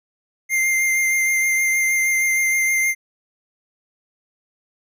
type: tone with vibrato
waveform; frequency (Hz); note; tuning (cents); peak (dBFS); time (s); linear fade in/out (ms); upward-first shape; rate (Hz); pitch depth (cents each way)
square; 2100; C7; +6; -17; 0.49-2.95; 50; triangle; 6.4; 16
effects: none